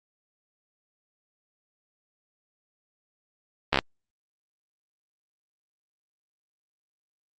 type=slowing click train; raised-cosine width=0.3 ms; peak=-4 dBFS; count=5; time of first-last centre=3.73-3.789 s; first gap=14 ms; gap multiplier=1.03; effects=Opus 32 kbps